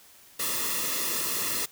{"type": "noise with comb filter", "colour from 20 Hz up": "white", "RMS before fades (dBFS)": -29, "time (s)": [0.39, 1.66], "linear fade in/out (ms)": 10, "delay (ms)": 1.3, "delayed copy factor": -0.8, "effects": ["white hiss -54 dBFS RMS until 1.71 s"]}